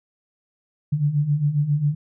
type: beating tone pair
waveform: sine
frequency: 141.7 / 149.1 Hz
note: C#3 / D3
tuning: +38 / +27 cents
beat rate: 7.4 Hz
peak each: -24 / -19 dBFS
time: 0.92-1.95 s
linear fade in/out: 10 ms
effects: none